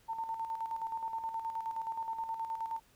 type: tone with tremolo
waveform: sine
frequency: 902 Hz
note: A5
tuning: 43 cents sharp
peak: -33 dBFS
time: 0.08-2.8 s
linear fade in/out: 20 ms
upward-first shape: square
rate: 9.5 Hz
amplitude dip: 55%
effects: pink hiss -66 dBFS RMS until 2.95 s